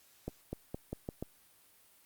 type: accelerating click train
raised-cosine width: 2 ms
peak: -24 dBFS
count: 6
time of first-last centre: 0.28-1.226 s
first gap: 250 ms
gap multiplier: 0.86
effects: white hiss -64 dBFS RMS until 2.05 s + Opus 48 kbps